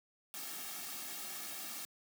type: noise with comb filter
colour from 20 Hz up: white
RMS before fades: -44 dBFS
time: 0.34-1.85 s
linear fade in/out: 0 ms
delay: 2 ms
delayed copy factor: -0.7
effects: high-pass 200 Hz 12 dB/octave